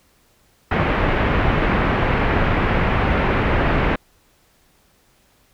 pink low-pass noise, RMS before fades -18 dBFS, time 0.71-3.96 s, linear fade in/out 5 ms, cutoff 2400 Hz, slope 24 dB/octave, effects pink hiss -58 dBFS RMS until 5.53 s

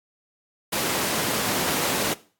pink high-pass noise, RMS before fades -25 dBFS, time 0.72-2.14 s, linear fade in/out 10 ms, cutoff 180 Hz, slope 12 dB/octave, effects noise-tail reverb RT60 0.4 s tail -19 dB re dry + AAC 64 kbps

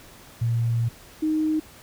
sine tone pair in turn, 116.54 / 311.1 Hz, A#2 / D#4, 0 / 0 cents, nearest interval octave + perfect fourth, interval 1700 cents, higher second, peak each -20 dBFS, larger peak neither, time 0.41-0.89 / 1.22-1.6 s, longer first, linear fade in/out 10 ms, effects pink hiss -48 dBFS RMS until 1.82 s

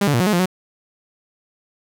sawtooth tone with pitch steps, 201.3 / 144.7 / 118.6 / 182.2 / 211.5 / 174.5 / 184.7 Hz, G3 / D3 / A#2 / F#3 / G#3 / F3 / F#3, +46 / -25 / +30 / -26 / +32 / -1 / -3 cents, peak -11 dBFS, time 0.01-0.458 s, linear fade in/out 5 ms, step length 64 ms, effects none

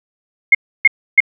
sine tone bursts, 2145 Hz, C7, 42 cents sharp, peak -3 dBFS, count 3, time 0.52-1.204 s, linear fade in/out 5 ms, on 28 ms, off 300 ms, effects none

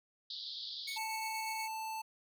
pink band-pass noise, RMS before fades -44 dBFS, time 0.3-0.98 s, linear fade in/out 5 ms, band 3400 to 4900 Hz, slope 96 dB/octave
sawtooth tone with tremolo, 2217 Hz, C#7, in tune, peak -36 dBFS, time 0.87-1.68 s, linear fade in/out 10 ms, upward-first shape sine, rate 8.4 Hz, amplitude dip 35%
square tone, 882 Hz, A5, 4 cents sharp, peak -39 dBFS, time 0.96-2.02 s, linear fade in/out 10 ms
effects none

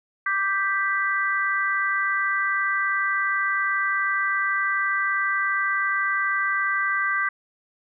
sine chord, G major, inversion second, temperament equal, 1174.7 / 1568 / 1975.5 Hz, D6 / G6 / B6, 0 / 0 / 0 cents, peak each -26 / -24 / -26 dBFS, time 0.26-7.29 s, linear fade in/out 5 ms, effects none

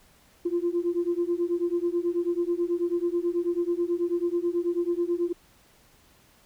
sine beating tone pair, 342.1 / 351.3 Hz, F4 / F4, -36 / +10 cents, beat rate 9.2 Hz, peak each -26 dBFS, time 0.45-5.33 s, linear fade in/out 10 ms, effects tanh soft clip ceiling -17 dBFS + pink hiss -59 dBFS RMS until 6.45 s

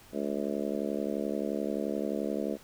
harmonic tone, 71.5 Hz, D2, 46 cents flat, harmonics 3 / 4 / 5 / 6 / 7 / 8 / 9, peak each -35 / -36 / -37 / -38 / -38 / -39 / -40 dBFS, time 0.12-2.58 s, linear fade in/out 50 ms, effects pink hiss -55 dBFS RMS until 2.63 s

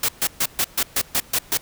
white noise bursts, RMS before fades -20 dBFS, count 9, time 0.03-1.574 s, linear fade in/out 5 ms, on 56 ms, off 130 ms, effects pink hiss -47 dBFS RMS until 1.61 s

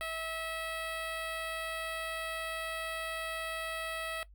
10% pulse tone with notch filter, 649 Hz, E5, 27 cents flat, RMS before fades -38 dBFS, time 0.01-4.23 s, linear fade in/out 0 ms, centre 6300 Hz, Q 0.92, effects noise-tail reverb RT60 0.1 s tail -18 dB re dry + added 50 Hz sine -53 dBFS peak until 4.34 s

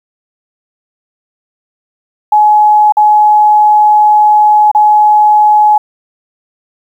sine tone with dropouts, 845 Hz, G#5, 30 cents sharp, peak -3 dBFS, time 2.32-5.78 s, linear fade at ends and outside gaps 5 ms, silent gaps 2.923-2.969 / 4.715-4.748 s, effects 7-bit

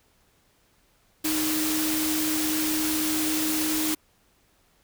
sine tone in noise, 311.1 Hz, D#4, in tune, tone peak -26 dBFS, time 1.24-3.95 s, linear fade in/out 10 ms, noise white, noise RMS -28 dBFS, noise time 1.24-3.95 s, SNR -1 dB, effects pink hiss -64 dBFS RMS until 4.83 s

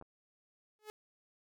clicks, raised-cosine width 1 ms, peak -38 dBFS, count 2, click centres 0.013 / 0.024 s
sawtooth tone with exponential growth, 426.4 Hz, G#4, 46 cents sharp, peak -37 dBFS, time 0.79-0.9 s, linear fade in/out 0 ms, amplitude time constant 23 ms
effects none

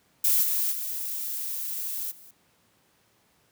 violet noise with level steps, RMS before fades -22 / -26 / -32 / -50 dBFS, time 0.24-2.31 s, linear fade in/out 5 ms, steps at 0.42 / 0.71 / 2.1 s, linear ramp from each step 20 ms, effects pink hiss -65 dBFS RMS until 3.51 s + high-pass 100 Hz 12 dB/octave

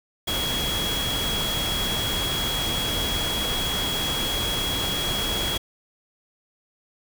sine tone in noise, 3322 Hz, G#7, in tune, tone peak -26 dBFS, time 0.27-5.58 s, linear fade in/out 10 ms, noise pink, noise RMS -28 dBFS, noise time 0.27-5.58 s, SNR -1 dB, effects none

